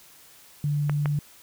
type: tone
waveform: sine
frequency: 146.4 Hz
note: D3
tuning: 5 cents flat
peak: -22 dBFS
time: 0.64-1.19 s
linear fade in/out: 2 ms
type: clicks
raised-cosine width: 0.5 ms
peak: -15 dBFS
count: 2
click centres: 0.896 / 1.058 s
effects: white hiss -52 dBFS RMS until 1.42 s